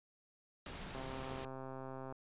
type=noise; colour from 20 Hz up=pink; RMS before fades=-47 dBFS; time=0.66-1.45 s; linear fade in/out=2 ms
type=click train; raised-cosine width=1 ms; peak=-33 dBFS; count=156; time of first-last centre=0.95-2.124 s; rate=132 Hz
effects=resampled to 8000 Hz